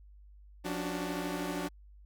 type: tone cluster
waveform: sawtooth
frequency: 177.7 / 283.4 / 296.2 / 375.7 Hz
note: F3 / C#4 / D4 / F#4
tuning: +30 / +38 / +15 / +26 cents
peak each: -35 / -37 / -34 / -37 dBFS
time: 0.64-1.69 s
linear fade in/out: 20 ms
effects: added 50 Hz sine -52 dBFS peak until 2.05 s